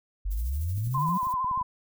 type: exponential sweep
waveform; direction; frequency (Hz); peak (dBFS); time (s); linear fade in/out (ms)
sine; up; 45 to 190.6; -26; 0.25-1.18; 10
type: noise with tremolo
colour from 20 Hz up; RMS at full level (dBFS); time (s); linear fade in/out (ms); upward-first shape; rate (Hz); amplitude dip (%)
violet; -44; 0.3-1.34; 20; sine; 13; 50
type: clicks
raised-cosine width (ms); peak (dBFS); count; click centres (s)
5; -31; 11; 0.78 / 0.873 / 0.977 / 1.089 / 1.231 / 1.27 / 1.34 / 1.445 / 1.513 / 1.576 / 1.614
type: tone with vibrato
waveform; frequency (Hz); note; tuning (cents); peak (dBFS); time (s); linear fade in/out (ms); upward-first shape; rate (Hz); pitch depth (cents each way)
sine; 1024; C6; -38; -25; 0.94-1.63; 10; sine; 13; 57
effects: none